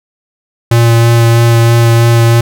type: tone with vibrato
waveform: square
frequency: 116.54 Hz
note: A#2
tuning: in tune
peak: -5 dBFS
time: 0.71-2.41 s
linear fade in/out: 5 ms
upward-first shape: sine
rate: 3.1 Hz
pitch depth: 12 cents each way
effects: none